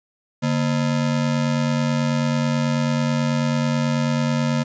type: ring-modulated tone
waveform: square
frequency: 190 Hz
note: F#3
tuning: 46 cents sharp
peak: -16 dBFS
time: 0.42-4.64 s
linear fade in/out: 20 ms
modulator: 44.6 Hz
effects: resampled to 16000 Hz + 9-bit